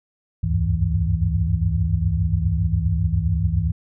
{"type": "tone cluster", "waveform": "sine", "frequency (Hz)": [69, 78.9, 94.1, 101.4, 162.2], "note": ["C#2", "D#2", "F#2", "G#2", "E3"], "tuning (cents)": [-7, 25, 30, -41, -28], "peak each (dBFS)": -24, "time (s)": [0.43, 3.72], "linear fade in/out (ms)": 10, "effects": []}